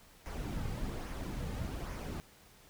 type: noise with flanger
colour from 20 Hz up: brown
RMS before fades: -39 dBFS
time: 0.26-2.2 s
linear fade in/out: 0 ms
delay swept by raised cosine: 0.24 to 3.04 ms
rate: 1.2 Hz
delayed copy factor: -0.5
effects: pink hiss -60 dBFS RMS until 2.69 s